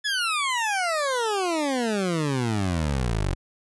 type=exponential sweep; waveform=20% pulse; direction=down; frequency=1736 to 43.65 Hz; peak=-18 dBFS; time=0.04-3.35 s; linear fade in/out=20 ms; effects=resampled to 24000 Hz